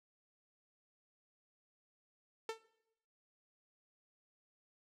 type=tone with exponential decay; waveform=sawtooth; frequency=447.1 Hz; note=A4; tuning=28 cents sharp; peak=-31 dBFS; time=2.49-2.62 s; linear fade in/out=2 ms; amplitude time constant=28 ms; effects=noise-tail reverb RT60 0.8 s tail -20 dB re dry + low-pass 8000 Hz 12 dB/octave